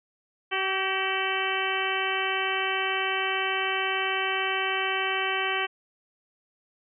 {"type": "harmonic tone with a mistuned harmonic", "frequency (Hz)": 381.9, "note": "G4", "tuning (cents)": -45, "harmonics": [1, 2, 3, 4, 5, 6, 7, 8], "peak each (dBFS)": [-33, -33, -33, -33, -33, -33, -33, -33], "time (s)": [0.51, 5.67], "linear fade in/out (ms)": 20, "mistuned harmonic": 4, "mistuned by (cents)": 33, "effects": []}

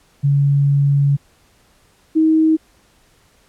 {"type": "tone pair in turn", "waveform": "sine", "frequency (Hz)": [141.2, 317], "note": ["C#3", "D#4"], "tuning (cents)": [32, 32], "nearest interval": "octave + major second", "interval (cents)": 1400, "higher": "second", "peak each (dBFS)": [-11, -10], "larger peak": "second", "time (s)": [[0.23, 1.17], [2.15, 2.57]], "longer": "first", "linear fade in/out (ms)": 20, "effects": ["pink hiss -55 dBFS RMS until 3.48 s", "low-pass 12000 Hz 12 dB/octave"]}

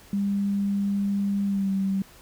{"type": "tone with pitch glide", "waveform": "sine", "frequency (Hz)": [200.1, 193.84], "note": ["G3", "G3"], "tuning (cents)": [36, -19], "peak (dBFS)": -22, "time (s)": [0.13, 2.02], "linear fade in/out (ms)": 2, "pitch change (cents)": -55, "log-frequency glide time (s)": [1.45, 1.71], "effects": ["pink hiss -51 dBFS RMS until 2.21 s"]}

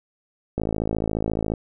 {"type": "click train", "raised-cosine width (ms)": 2, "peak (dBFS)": -11, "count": 53, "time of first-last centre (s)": [0.58, 1.538], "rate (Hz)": 54.3, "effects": []}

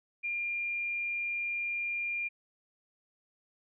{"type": "tone", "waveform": "sine", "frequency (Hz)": 2400, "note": "D7", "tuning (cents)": 37, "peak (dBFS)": -31, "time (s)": [0.23, 2.29], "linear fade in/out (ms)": 20, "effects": []}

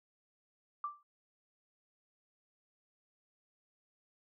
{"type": "tone with exponential decay", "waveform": "sine", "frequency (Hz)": 1174.7, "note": "D6", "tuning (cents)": 0, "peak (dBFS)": -32, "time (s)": [0.84, 1.03], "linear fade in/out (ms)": 2, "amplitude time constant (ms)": 41, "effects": []}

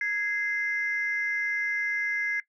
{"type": "tone pair together", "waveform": "sine", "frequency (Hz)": [1661.2, 2073], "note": ["G#6", "C7"], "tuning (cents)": [0, -17], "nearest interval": "major third", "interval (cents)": 383, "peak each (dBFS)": -28, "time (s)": [0.01, 2.4], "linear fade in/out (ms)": 2, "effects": ["noise-tail reverb RT60 0.1 s tail -18 dB re dry", "tanh soft clip ceiling -19 dBFS"]}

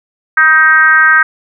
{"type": "tone with frequency modulation", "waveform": "sine", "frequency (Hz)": 1568, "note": "G6", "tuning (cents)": 0, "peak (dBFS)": -4, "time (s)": [0.37, 1.23], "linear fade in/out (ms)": 5, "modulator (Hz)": 307, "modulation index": 0.96, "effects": []}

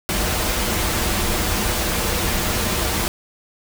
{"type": "noise with comb filter", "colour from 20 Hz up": "pink", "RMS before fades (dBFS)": -21, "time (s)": [0.09, 3.08], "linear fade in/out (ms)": 0, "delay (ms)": 7.3, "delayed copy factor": -0.5, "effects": []}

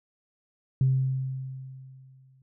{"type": "tone with exponential decay", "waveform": "sine", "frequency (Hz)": 131.8, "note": "C3", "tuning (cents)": 13, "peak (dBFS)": -17, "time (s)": [0.81, 2.42], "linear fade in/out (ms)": 2, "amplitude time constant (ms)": 350, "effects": ["tanh soft clip ceiling -14 dBFS"]}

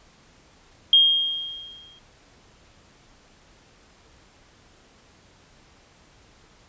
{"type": "tone with exponential decay", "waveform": "sine", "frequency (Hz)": 3232, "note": "G#7", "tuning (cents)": -48, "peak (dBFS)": -10, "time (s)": [0.93, 1.99], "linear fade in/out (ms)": 2, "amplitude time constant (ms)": 230, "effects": ["pink hiss -55 dBFS RMS until 6.68 s", "resampled to 16000 Hz"]}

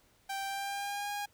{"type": "tone with pitch glide", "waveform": "sawtooth", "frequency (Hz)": [784, 818.2], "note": ["G5", "G#5"], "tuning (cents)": [0, -26], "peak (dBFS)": -31, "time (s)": [0.29, 1.26], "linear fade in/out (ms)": 10, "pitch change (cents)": 74, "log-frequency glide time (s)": [0.45, 1.1], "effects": ["pink hiss -67 dBFS RMS until 1.33 s"]}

